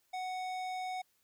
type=tone with tanh clipping; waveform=sine; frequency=741 Hz; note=F#5; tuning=2 cents sharp; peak=-38 dBFS; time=0.13-1.02 s; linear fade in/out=10 ms; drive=17 dB; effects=white hiss -74 dBFS RMS until 1.23 s